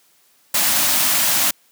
white band-stop noise, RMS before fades -17 dBFS, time 0.54-1.51 s, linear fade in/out 5 ms, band 330 to 540 Hz, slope 96 dB/octave, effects white hiss -57 dBFS RMS until 1.71 s + high-pass 150 Hz 12 dB/octave

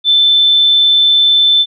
sine tone, 3531 Hz, A7, 5 cents sharp, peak -6 dBFS, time 0.04-1.66 s, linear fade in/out 50 ms, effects none

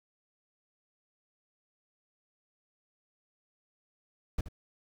brown noise with echo, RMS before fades -29 dBFS, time 4.38-4.41 s, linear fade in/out 5 ms, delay 76 ms, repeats 1, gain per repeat -13 dB, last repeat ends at 4.486 s, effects none

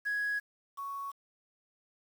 sine tone pair in turn, 1667 / 1112.6 Hz, G#6 / C#6, +6 / +6 cents, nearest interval perfect fifth, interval 700 cents, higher first, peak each -28 / -36 dBFS, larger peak first, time 0.05-0.4 / 0.77-1.12 s, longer neither, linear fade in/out 20 ms, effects tanh soft clip ceiling -28 dBFS + 9-bit

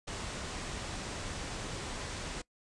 pink low-pass noise, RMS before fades -40 dBFS, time 0.07-2.42 s, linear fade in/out 10 ms, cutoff 9000 Hz, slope 48 dB/octave, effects noise-tail reverb RT60 0.1 s tail -21 dB re dry + resampled to 24000 Hz

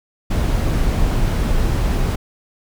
brown noise, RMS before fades -17 dBFS, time 0.3-2.16 s, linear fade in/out 10 ms, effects none

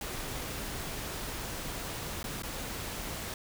pink noise with dropouts, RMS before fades -38 dBFS, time 0.01-3.34 s, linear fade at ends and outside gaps 2 ms, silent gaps 2.23-2.241 / 2.423-2.433 s, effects none

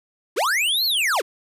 square linear two-way sweep, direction up then down, 286.7 to 4435 to 286.7 Hz, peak -19 dBFS, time 0.36-1.22 s, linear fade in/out 20 ms, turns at 0.85 s, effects resampled to 32000 Hz

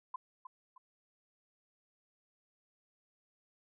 sine tone with echo, 1021 Hz, C6, 43 cents flat, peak -36 dBFS, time 0.14-0.16 s, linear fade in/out 5 ms, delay 310 ms, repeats 2, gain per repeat -9 dB, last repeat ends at 0.78 s, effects none

